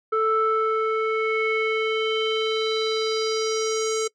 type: tone with low-pass filter sweep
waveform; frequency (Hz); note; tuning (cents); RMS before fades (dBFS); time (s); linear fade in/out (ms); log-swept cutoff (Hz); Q
square; 440; A4; 0; -23; 0.12-4.08; 10; 1200 to 7100; 4.1
effects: noise-tail reverb RT60 0.1 s tail -23 dB re dry